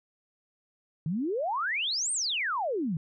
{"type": "exponential two-way sweep", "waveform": "sine", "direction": "up then down", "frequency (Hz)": [146.83, 9070, 146.83], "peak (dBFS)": -27, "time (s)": [1.06, 2.97], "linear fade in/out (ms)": 2, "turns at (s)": 2.12, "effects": []}